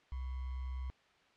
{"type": "tone with sample-and-hold", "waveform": "sine", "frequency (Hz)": 64.6, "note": "C2", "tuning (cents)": -21, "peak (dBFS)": -37, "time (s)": [0.12, 0.9], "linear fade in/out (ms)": 0, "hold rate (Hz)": 1050, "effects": ["white hiss -67 dBFS RMS until 1.36 s", "low-pass 3000 Hz 12 dB/octave"]}